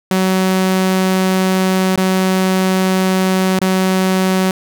sawtooth tone with dropouts, 187.7 Hz, F#3, 25 cents sharp, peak -8 dBFS, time 0.11-4.51 s, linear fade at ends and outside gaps 2 ms, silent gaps 1.96-1.976 / 3.591-3.615 s, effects none

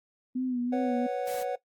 sine tone with vibrato, 250 Hz, B3, 21 cents sharp, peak -27 dBFS, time 0.35-1.07 s, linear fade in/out 10 ms, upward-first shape sine, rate 2.8 Hz, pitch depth 53 cents each way
triangle chord, B suspended second, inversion none, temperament equal, 493.9 / 554.4 / 740 Hz, B4 / C#5 / F#5, 0 / 0 / 0 cents, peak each -31 dBFS, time 0.72-1.56 s, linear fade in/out 10 ms
white noise, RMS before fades -43 dBFS, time 1.27-1.43 s, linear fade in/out 2 ms
effects noise-tail reverb RT60 0.1 s tail -17 dB re dry + AAC 64 kbps

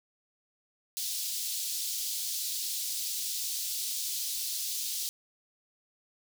pink high-pass noise, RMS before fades -34 dBFS, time 0.97-5.09 s, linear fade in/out 0 ms, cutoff 3900 Hz, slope 24 dB/octave, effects none

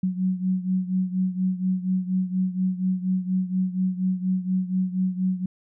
sine beating tone pair, 184.4 / 188.6 Hz, F#3 / F#3, -6 / +33 cents, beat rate 4.2 Hz, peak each -23 / -27 dBFS, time 0.03-5.46 s, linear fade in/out 5 ms, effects none

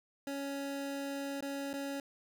25% pulse tone with dropouts, 278.5 Hz, C#4, 8 cents sharp, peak -33 dBFS, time 0.27-2 s, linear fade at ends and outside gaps 2 ms, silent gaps 1.407-1.424 / 1.732-1.738 s, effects none

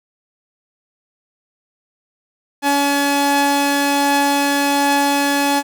sawtooth tone pair together, 282.9 / 850 Hz, C#4 / G#5, +35 / +40 cents, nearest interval octave + perfect fifth, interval 1905 cents, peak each -13 dBFS, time 2.62-5.63 s, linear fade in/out 50 ms, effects none

